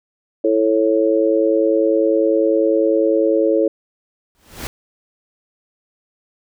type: chord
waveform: sine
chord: A major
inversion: second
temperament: just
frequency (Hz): 330 / 440 / 550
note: E4 / A4 / C#5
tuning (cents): +2 / 0 / -14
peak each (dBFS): -17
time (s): 0.44-3.68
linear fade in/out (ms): 5
type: noise with exponential growth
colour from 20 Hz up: pink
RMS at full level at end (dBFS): -24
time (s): 4.35-4.67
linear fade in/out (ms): 0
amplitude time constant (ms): 68
effects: none